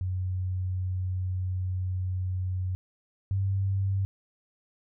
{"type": "tone pair in turn", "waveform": "sine", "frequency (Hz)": [92.3, 97.22], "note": ["F#2", "G2"], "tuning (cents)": [-4, -14], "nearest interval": "minor second", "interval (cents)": 90, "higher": "second", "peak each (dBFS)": [-27, -24], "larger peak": "second", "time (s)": [[0.01, 2.75], [3.31, 4.05]], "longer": "first", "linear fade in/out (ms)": 0, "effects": []}